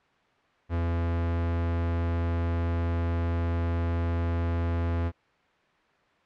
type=tone; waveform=45% pulse; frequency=84.6 Hz; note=E2; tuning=45 cents sharp; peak=-25 dBFS; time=0.69-5.12 s; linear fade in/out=50 ms; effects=white hiss -63 dBFS RMS until 6.25 s + low-pass 2000 Hz 12 dB/octave